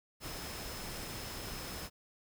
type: tone in noise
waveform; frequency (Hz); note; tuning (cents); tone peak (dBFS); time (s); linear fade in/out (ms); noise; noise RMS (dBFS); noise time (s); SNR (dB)
sine; 5190; E8; -28; -51; 0.2-1.9; 50; pink; -43; 0.2-1.9; -11
effects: none